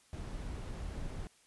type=noise; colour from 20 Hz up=brown; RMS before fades=-41 dBFS; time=0.13-1.27 s; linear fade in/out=0 ms; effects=white hiss -66 dBFS RMS until 1.46 s + resampled to 24000 Hz